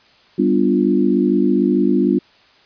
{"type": "chord", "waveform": "sine", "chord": "G dominant seventh", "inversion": "none", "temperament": "equal", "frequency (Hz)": [196, 246.9, 293.7, 349.2], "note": ["G3", "B3", "D4", "F4"], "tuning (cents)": [0, 0, 0, 0], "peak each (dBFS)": -18, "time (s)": [0.38, 2.19], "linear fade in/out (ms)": 10, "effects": ["white hiss -51 dBFS RMS until 2.65 s", "resampled to 11025 Hz"]}